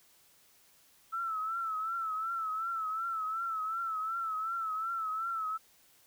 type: tone with vibrato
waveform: sine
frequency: 1318.5 Hz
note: E6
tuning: in tune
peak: -32 dBFS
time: 1.12-5.58 s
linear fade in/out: 20 ms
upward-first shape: triangle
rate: 2.7 Hz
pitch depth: 80 cents each way
effects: white hiss -64 dBFS RMS until 6.06 s